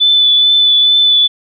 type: tone with vibrato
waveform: sine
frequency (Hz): 3491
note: A7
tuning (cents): -14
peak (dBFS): -6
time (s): 0-1.28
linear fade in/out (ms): 20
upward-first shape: triangle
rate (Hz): 2.3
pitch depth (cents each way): 19
effects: none